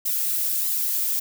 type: noise with flanger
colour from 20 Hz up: violet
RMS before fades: -24 dBFS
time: 0.05-1.2 s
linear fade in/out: 10 ms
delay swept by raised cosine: 0.98 to 3.08 ms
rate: 1.6 Hz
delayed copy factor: +0.6
effects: none